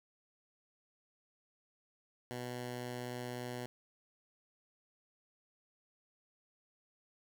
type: tone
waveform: 10% pulse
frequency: 123.4 Hz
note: B2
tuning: 1 cent flat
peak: -32 dBFS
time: 2.31-3.66 s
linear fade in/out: 0 ms
effects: none